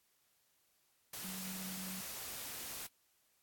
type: tone in noise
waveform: sine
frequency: 187.5 Hz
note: F#3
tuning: 23 cents sharp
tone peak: -45 dBFS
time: 1.24-2.01 s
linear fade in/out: 5 ms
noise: white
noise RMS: -45 dBFS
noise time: 1.13-2.87 s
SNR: -3 dB
effects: white hiss -75 dBFS RMS until 3.42 s + AAC 64 kbps